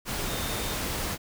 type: tone in noise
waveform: sine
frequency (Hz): 3651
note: A#7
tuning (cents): -37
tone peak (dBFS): -40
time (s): 0.25-0.78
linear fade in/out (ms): 50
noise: pink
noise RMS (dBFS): -31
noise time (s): 0.05-1.18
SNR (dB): -12
effects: none